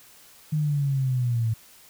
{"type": "linear sweep", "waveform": "sine", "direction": "down", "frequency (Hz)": [154.9, 110], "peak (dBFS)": -21, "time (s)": [0.52, 1.54], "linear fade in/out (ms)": 10, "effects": ["white hiss -52 dBFS RMS until 1.89 s"]}